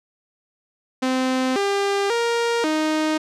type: tone with pitch steps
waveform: sawtooth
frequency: 258.6 / 399.2 / 468.3 / 310.7 Hz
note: C4 / G4 / A#4 / D#4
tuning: -20 / +32 / +8 / -2 cents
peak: -15 dBFS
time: 1.02-3.18 s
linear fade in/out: 10 ms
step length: 540 ms
effects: low-pass 7000 Hz 12 dB/octave